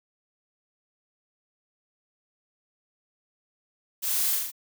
blue noise with echo, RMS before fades -29 dBFS, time 4.02-4.37 s, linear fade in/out 20 ms, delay 37 ms, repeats 4, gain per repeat -2 dB, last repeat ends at 4.518 s, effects none

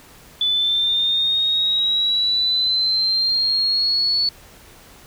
sine linear sweep, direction up, 3475 to 4441 Hz, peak -16 dBFS, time 0.41-4.29 s, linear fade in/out 2 ms, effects pink hiss -46 dBFS RMS until 5.06 s

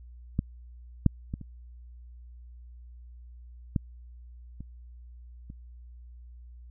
clicks, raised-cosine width 5 ms, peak -13 / -7 / -20 / -28 / -13 / -28 / -30 dBFS, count 7, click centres 0.391 / 1.063 / 1.339 / 1.413 / 3.762 / 4.606 / 5.501 s, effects added 60 Hz sine -45 dBFS peak until 6.7 s

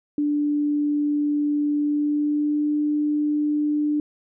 sine tone with pitch glide, 293.7 to 297.6 Hz, D4 to D4, 0 to +23 cents, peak -19 dBFS, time 0.18-4 s, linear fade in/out 2 ms, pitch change +23 cents, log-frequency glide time 1.77-2.72 s, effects none

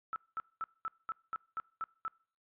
sine tone bursts, 1318.5 Hz, E6, in tune, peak -34 dBFS, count 9, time 0.13-2.08 s, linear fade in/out 0 ms, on 30 ms, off 210 ms, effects noise-tail reverb RT60 0.5 s tail -25 dB re dry + resampled to 8000 Hz

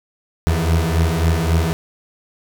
30% pulse beating tone pair, 80.2 / 83.9 Hz, E2 / E2, -47 / +31 cents, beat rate 3.7 Hz, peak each -15 dBFS, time 0.47-1.73 s, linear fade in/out 0 ms, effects none

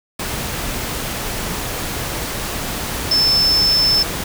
sine tone in noise, 5274 Hz, E8, in tune, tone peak -12 dBFS, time 3.11-4.03 s, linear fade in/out 5 ms, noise pink, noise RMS -24 dBFS, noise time 0.19-4.24 s, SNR +9 dB, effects none

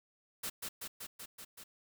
white noise with echo, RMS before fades -39 dBFS, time 0.43-0.5 s, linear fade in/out 10 ms, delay 190 ms, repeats 6, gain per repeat -2 dB, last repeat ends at 1.64 s, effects none

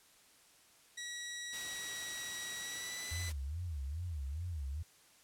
15% pulse tone with pitch glide, 1922 to 2000 Hz, B6 to B6, -48 to +21 cents, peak -35 dBFS, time 0.97-3.3 s, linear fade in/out 10 ms, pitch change +69 cents, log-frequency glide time 2.59-3.1 s
white noise, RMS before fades -46 dBFS, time 1.52-3.33 s, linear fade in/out 20 ms
sine tone with vibrato, 77.6 Hz, D#2, 4 cents flat, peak -37 dBFS, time 3.11-4.83 s, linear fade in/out 10 ms, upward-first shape sine, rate 2.4 Hz, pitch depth 250 cents each way
effects white hiss -64 dBFS RMS until 5.23 s + low-pass 11000 Hz 12 dB/octave

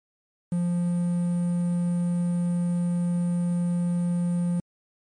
triangle tone with quantisation, 174.61 Hz, F3, in tune, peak -20 dBFS, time 0.52-4.6 s, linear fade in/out 2 ms, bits 8, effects MP3 48 kbps

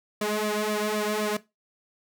sawtooth tone with flanger, 211.6 Hz, G#3, 33 cents sharp, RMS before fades -27 dBFS, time 0.21-1.37 s, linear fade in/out 5 ms, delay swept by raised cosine 1.7 to 3 ms, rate 3.9 Hz, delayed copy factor +0.95, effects noise-tail reverb RT60 0.2 s tail -17 dB re dry

